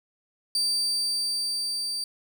35% pulse tone with level ramp, 4650 Hz, D8, 18 cents flat, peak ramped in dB -21 to -27 dBFS, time 0.55-2.04 s, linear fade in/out 2 ms, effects none

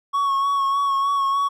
triangle tone with vibrato, 1108.7 Hz, C#6, in tune, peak -16 dBFS, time 0.13-1.49 s, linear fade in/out 20 ms, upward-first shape sine, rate 3.3 Hz, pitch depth 27 cents each way, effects none

